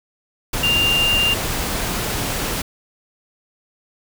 sine tone in noise, 2794 Hz, F7, in tune, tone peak -15 dBFS, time 0.63-1.34 s, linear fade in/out 5 ms, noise pink, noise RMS -23 dBFS, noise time 0.53-2.62 s, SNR +5 dB, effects none

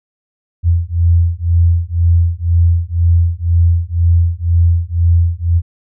sine beating tone pair, 84.2 / 86.2 Hz, E2 / F2, +37 / -22 cents, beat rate 2 Hz, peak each -12 dBFS, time 0.63-5.62 s, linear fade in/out 50 ms, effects none

